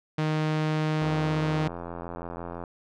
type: tone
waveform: sawtooth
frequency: 155 Hz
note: D#3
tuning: 6 cents flat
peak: -20 dBFS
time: 0.18-1.68 s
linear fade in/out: 5 ms
type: click train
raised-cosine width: 1 ms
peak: -22 dBFS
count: 140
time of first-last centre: 1.02-2.638 s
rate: 85.9 Hz
effects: low-pass 4000 Hz 12 dB/octave